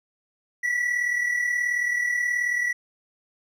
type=tone pair together; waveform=triangle; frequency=1945 / 1983.6 Hz; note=B6 / B6; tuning=-27 / +7 cents; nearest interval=unison; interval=34 cents; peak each=-21 / -29 dBFS; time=0.63-2.73 s; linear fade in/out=10 ms; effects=none